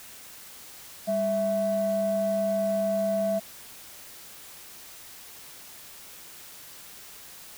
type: tone pair together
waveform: sine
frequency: 199.03 / 659.3 Hz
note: G3 / E5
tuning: +27 / 0 cents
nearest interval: octave + major sixth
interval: 2073 cents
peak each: -29 / -23 dBFS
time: 1.07-3.4 s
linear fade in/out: 20 ms
effects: tanh soft clip ceiling -18 dBFS + white hiss -46 dBFS RMS until 7.57 s